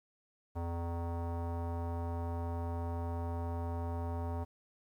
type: tone with low-pass filter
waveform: square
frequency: 84.9 Hz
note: F2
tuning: 48 cents flat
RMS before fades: -37 dBFS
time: 0.55-4.45 s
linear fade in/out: 20 ms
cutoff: 890 Hz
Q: 2.6
effects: 11-bit